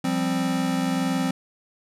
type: chord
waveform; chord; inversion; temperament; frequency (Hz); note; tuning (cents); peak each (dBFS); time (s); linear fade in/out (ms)
square; F suspended second; none; equal; 174.61 / 196 / 261.6; F3 / G3 / C4; 0 / 0 / 0; -28 / -30 / -25; 0.04-1.31; 5
effects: low-pass 12000 Hz 12 dB/octave